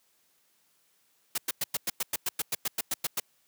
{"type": "noise bursts", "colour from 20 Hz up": "white", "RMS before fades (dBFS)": -29, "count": 15, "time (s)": [1.35, 3.2], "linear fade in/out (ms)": 5, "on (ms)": 30, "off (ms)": 100, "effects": ["white hiss -69 dBFS RMS until 3.47 s", "high-pass 100 Hz 12 dB/octave"]}